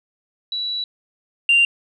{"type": "tone pair in turn", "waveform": "sine", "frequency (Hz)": [3930, 2779], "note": ["B7", "F7"], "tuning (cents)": [-9, -9], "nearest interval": "tritone", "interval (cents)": 600, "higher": "first", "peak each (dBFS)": [-22, -10], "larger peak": "second", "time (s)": [[0.52, 0.84], [1.49, 1.65]], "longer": "first", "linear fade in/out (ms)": 2, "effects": ["tanh soft clip ceiling -8 dBFS"]}